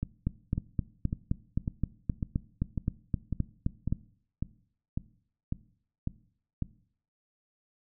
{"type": "two click trains", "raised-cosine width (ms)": 5, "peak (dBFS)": [-18, -15], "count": [13, 15], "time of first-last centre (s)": [[0.03, 6.623], [0.27, 3.925]], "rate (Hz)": [1.82, 3.83], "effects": ["noise-tail reverb RT60 0.6 s tail -19 dB re dry"]}